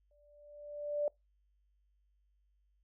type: tone with exponential growth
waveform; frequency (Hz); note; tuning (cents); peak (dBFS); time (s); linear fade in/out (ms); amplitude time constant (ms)
sine; 587.3; D5; 0; -28; 0.11-1.08; 2; 210
effects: noise-tail reverb RT60 0.2 s tail -26 dB re dry + added 50 Hz sine -70 dBFS peak until 2.83 s